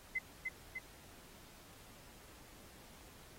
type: tone with echo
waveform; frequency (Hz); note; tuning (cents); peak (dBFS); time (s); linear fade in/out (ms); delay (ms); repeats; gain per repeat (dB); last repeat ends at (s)
sine; 2047; C7; -38; -33; 0.15-0.19; 10; 300; 2; -3; 0.79
effects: pink hiss -59 dBFS RMS until 3.38 s + AAC 48 kbps

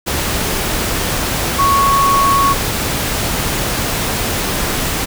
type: tone in noise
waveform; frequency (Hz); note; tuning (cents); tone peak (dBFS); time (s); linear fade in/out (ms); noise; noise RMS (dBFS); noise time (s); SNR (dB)
sine; 1108.7; C#6; 0; -10; 1.58-2.54; 20; pink; -18; 0.06-5.06; +5
effects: none

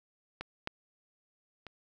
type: clicks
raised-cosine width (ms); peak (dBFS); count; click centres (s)
0.3; -22 / -18 / -29; 3; 0.41 / 0.674 / 1.667
effects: none

